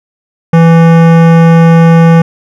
sine tone with hard clipping, 165.7 Hz, E3, 9 cents sharp, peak -3 dBFS, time 0.53-2.22 s, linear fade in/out 5 ms, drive 18 dB, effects none

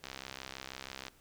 click train, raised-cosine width 0.2 ms, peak -24 dBFS, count 70, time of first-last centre 0.04-1.082 s, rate 66.2 Hz, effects pink hiss -64 dBFS RMS until 1.2 s

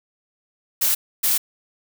blue noise bursts at uneven times, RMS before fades -19 dBFS, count 2, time 0.81-0.95 / 1.23-1.38 s, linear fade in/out 10 ms, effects none

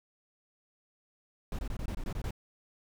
brown noise bursts, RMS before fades -35 dBFS, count 9, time 1.52-2.308 s, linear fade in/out 2 ms, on 68 ms, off 22 ms, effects none

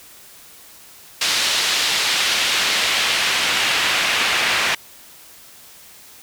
pink noise with band-pass filter sweep, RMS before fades -19 dBFS, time 1.21-4.75 s, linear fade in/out 5 ms, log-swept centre 3900 to 2300 Hz, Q 1.1, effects white hiss -44 dBFS RMS until 6.22 s

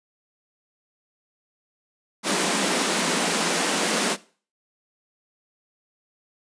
pink high-pass noise, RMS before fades -23 dBFS, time 2.23-4.17 s, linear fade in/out 50 ms, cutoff 170 Hz, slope 96 dB/octave, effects noise-tail reverb RT60 0.4 s tail -19 dB re dry + resampled to 22050 Hz

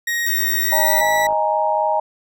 40% pulse tone with pitch glide, 1881 to 1953 Hz, A#6 to B6, +15 to -20 cents, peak -18 dBFS, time 0.07-1.27 s, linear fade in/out 5 ms, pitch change +65 cents, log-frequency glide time 0.54-0.98 s
sine tone, 15804 Hz, B9, in tune, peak -20 dBFS, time 0.26-1.01 s, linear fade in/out 5 ms
click train, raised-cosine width 1 ms, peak -23 dBFS, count 52, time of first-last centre 0.39-1.326 s, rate 54.5 Hz
sine chord, D# suspended fourth, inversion none, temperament just, 622.3 / 829.7 / 933.4 Hz, D#5 / G#5 / A#5, 0 / -2 / +2 cents, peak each -20 dBFS, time 0.72-2 s, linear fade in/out 5 ms
effects none

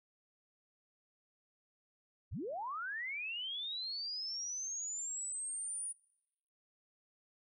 sine linear sweep, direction up, 43.33 to 9690 Hz, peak -38 dBFS, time 2.31-5.93 s, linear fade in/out 20 ms, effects noise-tail reverb RT60 0.9 s tail -25 dB re dry

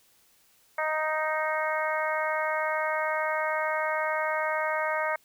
harmonic tone, 311.1 Hz, D#4, in tune, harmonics 2 / 3 / 4 / 5 / 6 / 7, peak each -30 / -32 / -33 / -34 / -35 / -35 dBFS, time 0.78-5.16 s, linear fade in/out 5 ms, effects white hiss -63 dBFS RMS until 5.24 s

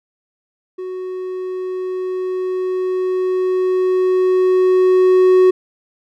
triangle tone with level ramp, 370 Hz, F#4, in tune, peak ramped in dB -22 to -5 dBFS, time 0.78-5.51 s, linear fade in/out 10 ms, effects none

